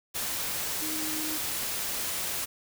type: tone in noise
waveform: sine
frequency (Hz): 311.1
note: D#4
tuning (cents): 0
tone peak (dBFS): -36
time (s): 0.81-1.38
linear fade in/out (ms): 20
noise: white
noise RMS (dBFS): -32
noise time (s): 0.14-2.46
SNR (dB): -7
effects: none